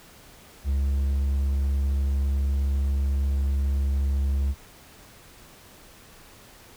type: tone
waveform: triangle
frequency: 68.9 Hz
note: C#2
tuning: 10 cents flat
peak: -19 dBFS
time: 0.64-4.55 s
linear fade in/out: 50 ms
effects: pink hiss -50 dBFS RMS until 6.76 s